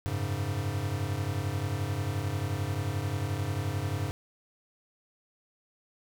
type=chord; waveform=square; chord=F# suspended second; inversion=none; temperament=equal; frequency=92.5 / 103.83 / 138.59 Hz; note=F#2 / G#2 / C#3; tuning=0 / 0 / 0 cents; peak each=-35 / -33 / -36 dBFS; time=0.06-4.11 s; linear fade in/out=0 ms; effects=none